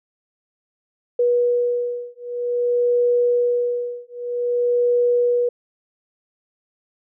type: beating tone pair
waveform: sine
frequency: 484.5 / 485.02 Hz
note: B4 / B4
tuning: -33 / -31 cents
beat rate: 0.52 Hz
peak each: -20 dBFS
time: 1.19-5.49 s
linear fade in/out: 5 ms
effects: none